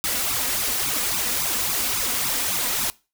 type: noise with flanger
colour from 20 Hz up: white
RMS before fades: -24 dBFS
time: 0.04-2.9 s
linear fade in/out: 0 ms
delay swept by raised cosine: 0.79 to 4.19 ms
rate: 3.6 Hz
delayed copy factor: +0.95
effects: noise-tail reverb RT60 0.3 s tail -22 dB re dry